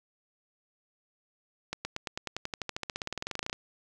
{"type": "accelerating click train", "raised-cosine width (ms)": 0.2, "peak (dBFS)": -16, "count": 28, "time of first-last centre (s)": [1.73, 3.529], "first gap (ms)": 120, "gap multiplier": 0.95, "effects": []}